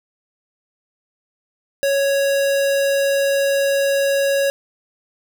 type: tone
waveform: square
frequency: 554.4 Hz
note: C#5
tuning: in tune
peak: -16 dBFS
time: 1.83-4.5 s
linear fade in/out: 0 ms
effects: none